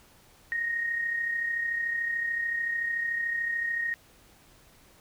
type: tone with amplitude modulation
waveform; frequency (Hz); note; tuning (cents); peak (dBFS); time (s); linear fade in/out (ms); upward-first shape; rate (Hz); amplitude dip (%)
sine; 1864.7; A#6; 0; -25; 0.52-3.94; 0; sine; 33.6; 45
effects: pink hiss -58 dBFS RMS until 5 s